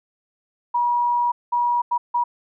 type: tone bursts at uneven times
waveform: sine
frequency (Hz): 962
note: B5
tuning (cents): -46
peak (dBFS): -17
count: 4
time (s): 0.74-1.32 / 1.52-1.82 / 1.91-1.98 / 2.14-2.24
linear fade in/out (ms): 10
effects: none